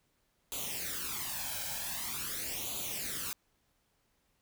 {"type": "noise with flanger", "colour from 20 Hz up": "white", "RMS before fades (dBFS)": -38, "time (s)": [0.52, 3.33], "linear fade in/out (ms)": 0, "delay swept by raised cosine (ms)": [0.28, 1.28], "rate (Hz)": 0.45, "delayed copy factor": 0.75, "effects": ["pink hiss -75 dBFS RMS until 4.41 s"]}